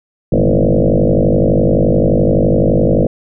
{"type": "tone with frequency modulation", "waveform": "sine", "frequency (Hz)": 174.61, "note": "F3", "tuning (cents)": 0, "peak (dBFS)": -8, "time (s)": [0.32, 3.07], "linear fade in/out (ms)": 5, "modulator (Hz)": 51.7, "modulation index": 7.9, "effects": []}